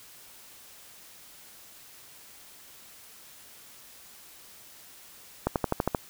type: accelerating click train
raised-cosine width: 1 ms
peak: -10 dBFS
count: 7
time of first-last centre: 5.47-5.948 s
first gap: 88 ms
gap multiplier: 0.96
effects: white hiss -51 dBFS RMS until 6.09 s